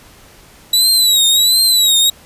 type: tone with vibrato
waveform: sawtooth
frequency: 3912 Hz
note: B7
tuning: 17 cents flat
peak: -6 dBFS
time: 0.73-2.1 s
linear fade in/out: 5 ms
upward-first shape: triangle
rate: 1.4 Hz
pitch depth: 120 cents each way
effects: pink hiss -43 dBFS RMS until 2.25 s + resampled to 32000 Hz